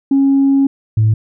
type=tone pair in turn; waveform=sine; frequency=274.2 / 109.08 Hz; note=C#4 / A2; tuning=-19 / -15 cents; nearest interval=octave + major third; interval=1596 cents; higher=first; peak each=-7 dBFS; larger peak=neither; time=0.11-0.67 / 0.97-1.14 s; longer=first; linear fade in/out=5 ms; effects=tanh soft clip ceiling -5 dBFS